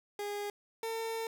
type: tone pair in turn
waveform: 30% pulse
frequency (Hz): 410.1 / 452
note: G#4 / A4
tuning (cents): -22 / +47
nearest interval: major second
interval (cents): 169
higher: second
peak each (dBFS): -33 / -32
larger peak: second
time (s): 0.19-0.5 / 0.83-1.27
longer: second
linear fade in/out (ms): 2
effects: none